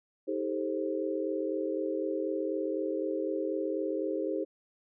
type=chord; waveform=sine; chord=A half-diminished seventh; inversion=second; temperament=just; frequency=316.8 / 396 / 440 / 528 Hz; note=Eb4 / G4 / A4 / C5; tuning=+31 / +18 / 0 / +16 cents; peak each=-34 / -34 / -38 / -35 dBFS; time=0.27-4.45 s; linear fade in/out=20 ms; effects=none